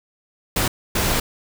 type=noise bursts at uneven times; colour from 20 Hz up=pink; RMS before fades=-20 dBFS; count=2; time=0.56-0.68 / 0.95-1.2 s; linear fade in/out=5 ms; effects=none